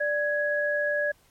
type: tone pair together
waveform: sine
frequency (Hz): 589 / 1668.3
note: D5 / G#6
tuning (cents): +5 / +7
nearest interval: octave + tritone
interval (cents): 1802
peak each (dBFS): -26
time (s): 0-1.12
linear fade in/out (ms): 10
effects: pink hiss -62 dBFS RMS until 1.3 s + MP3 64 kbps